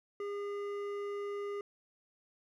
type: tone with hard clipping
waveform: sine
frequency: 406.3 Hz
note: G#4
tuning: 38 cents flat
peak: -38 dBFS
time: 0.2-1.61 s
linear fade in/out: 2 ms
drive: 10 dB
effects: none